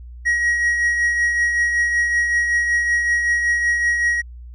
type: tone with tremolo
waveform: triangle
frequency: 1900 Hz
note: A#6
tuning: 33 cents sharp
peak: -12 dBFS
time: 0.25-4.22 s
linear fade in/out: 20 ms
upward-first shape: triangle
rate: 5.3 Hz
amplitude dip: 45%
effects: added 60 Hz sine -34 dBFS peak until 4.54 s + resampled to 22050 Hz